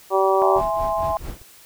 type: harmonic tone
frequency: 192.3 Hz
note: G3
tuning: 33 cents flat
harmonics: 2 / 3 / 4 / 5 / 6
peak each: -19 / -21 / -22 / -23 / -24 dBFS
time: 0.1-0.62 s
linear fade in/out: 50 ms
type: chord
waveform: sine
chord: E augmented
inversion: none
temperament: equal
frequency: 659.3 / 830.6 / 1046.5 Hz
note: E5 / G#5 / B#5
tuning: 0 / 0 / 0 cents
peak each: -23 / -25 / -25 dBFS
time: 0.42-1.17 s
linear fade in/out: 0 ms
type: noise with tremolo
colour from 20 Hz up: brown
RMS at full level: -29 dBFS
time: 0.56-1.42 s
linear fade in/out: 0 ms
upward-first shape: triangle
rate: 4.5 Hz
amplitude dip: 100%
effects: white hiss -48 dBFS RMS until 1.65 s